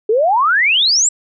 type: exponential sweep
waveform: sine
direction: up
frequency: 410.5 to 7902 Hz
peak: -10 dBFS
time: 0.09-1.09 s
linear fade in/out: 5 ms
effects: none